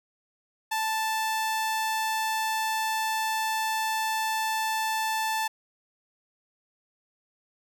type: tone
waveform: sawtooth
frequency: 880 Hz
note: A5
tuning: in tune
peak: -22 dBFS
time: 0.71-5.48 s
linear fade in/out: 10 ms
effects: none